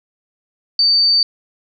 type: tone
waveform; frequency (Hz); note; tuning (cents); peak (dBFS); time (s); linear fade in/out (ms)
sine; 4591; D8; -40; -10; 0.79-1.23; 2
effects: none